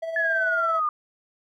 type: tone with tremolo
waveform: triangle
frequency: 656 Hz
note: E5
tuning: 9 cents flat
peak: -24 dBFS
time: 0.02-0.8 s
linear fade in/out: 10 ms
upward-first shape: sine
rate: 18 Hz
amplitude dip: 45%
type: exponential sweep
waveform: sine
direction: down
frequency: 1731 to 1200 Hz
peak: -21 dBFS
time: 0.16-0.89 s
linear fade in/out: 2 ms
effects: none